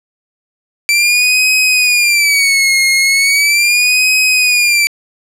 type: tone with vibrato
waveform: sawtooth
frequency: 2331 Hz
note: D7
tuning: 14 cents flat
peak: -5 dBFS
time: 0.89-4.87 s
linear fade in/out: 0 ms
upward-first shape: sine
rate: 0.38 Hz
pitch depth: 140 cents each way
effects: low-pass 12000 Hz 12 dB/octave